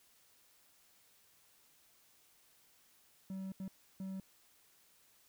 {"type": "tone bursts at uneven times", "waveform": "triangle", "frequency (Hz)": 191, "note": "G3", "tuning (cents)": -45, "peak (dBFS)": -38, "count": 3, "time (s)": [[3.3, 3.52], [3.6, 3.68], [4, 4.2]], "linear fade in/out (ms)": 2, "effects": ["white hiss -68 dBFS RMS until 5.28 s"]}